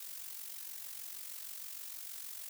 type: noise with amplitude modulation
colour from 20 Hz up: blue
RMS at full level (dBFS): -43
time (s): 0-2.49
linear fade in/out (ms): 5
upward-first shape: sine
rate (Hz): 46.4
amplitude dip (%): 60
effects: none